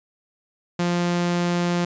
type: tone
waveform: sawtooth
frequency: 174.61 Hz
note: F3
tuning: in tune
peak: -16 dBFS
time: 0.79-1.85 s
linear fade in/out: 5 ms
effects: resampled to 16000 Hz